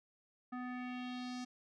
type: tone with low-pass filter sweep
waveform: square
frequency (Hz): 249.4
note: B3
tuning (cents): +17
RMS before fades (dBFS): -43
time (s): 0.52-1.45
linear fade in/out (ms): 10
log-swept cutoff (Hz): 1400 to 6000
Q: 2.4
effects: none